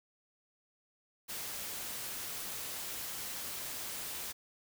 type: noise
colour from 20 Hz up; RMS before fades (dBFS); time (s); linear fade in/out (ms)
white; -41; 1.28-4.33; 20
effects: none